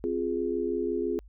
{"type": "chord", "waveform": "sine", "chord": "F minor", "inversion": "second", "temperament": "equal", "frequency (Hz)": [261.6, 349.2, 415.3], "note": ["C4", "F4", "Ab4"], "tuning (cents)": [0, 0, 0], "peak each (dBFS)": [-33, -30, -30], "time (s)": [0.04, 1.19], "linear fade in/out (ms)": 0, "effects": ["added 50 Hz sine -48 dBFS peak until 1.28 s"]}